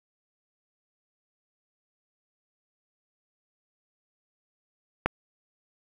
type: click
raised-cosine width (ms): 0.5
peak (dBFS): -7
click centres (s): 5.06
effects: 7-bit